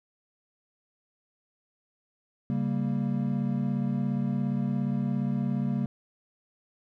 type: chord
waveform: triangle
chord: G diminished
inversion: second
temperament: equal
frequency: 138.59 / 196 / 233.1 Hz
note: Db3 / G3 / Bb3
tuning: 0 / 0 / 0 cents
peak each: -28 dBFS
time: 2.5-5.86 s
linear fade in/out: 0 ms
effects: none